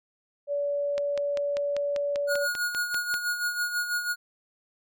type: tone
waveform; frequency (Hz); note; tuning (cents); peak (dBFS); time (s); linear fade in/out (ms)
sine; 573; D5; -43; -25; 0.47-2.48; 50
type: click train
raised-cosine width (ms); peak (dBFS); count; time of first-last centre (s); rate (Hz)
0.2; -18; 12; 0.98-3.141; 5.09
type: tone with tremolo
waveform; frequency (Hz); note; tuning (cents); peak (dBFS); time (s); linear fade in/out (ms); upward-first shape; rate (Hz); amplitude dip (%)
square; 1442; F#6; -45; -25; 2.27-4.16; 50; sine; 6.1; 60
effects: none